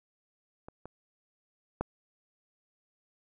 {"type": "clicks", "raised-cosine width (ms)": 1, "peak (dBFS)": [-30, -29, -16], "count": 3, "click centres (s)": [0.685, 0.856, 1.81], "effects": []}